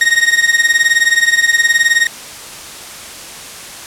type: tone with tremolo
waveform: 40% pulse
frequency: 1864.7 Hz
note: A#6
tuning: in tune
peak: -4 dBFS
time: 0.01-2.07 s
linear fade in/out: 2 ms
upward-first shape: triangle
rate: 19 Hz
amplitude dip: 90%
effects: white hiss -30 dBFS RMS until 3.86 s + low-pass 10000 Hz 12 dB/octave